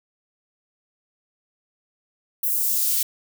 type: noise with high-pass filter sweep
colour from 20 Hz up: blue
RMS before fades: -22 dBFS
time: 2.43-3.03 s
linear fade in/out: 5 ms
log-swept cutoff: 12000 to 2800 Hz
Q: 0.73
effects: none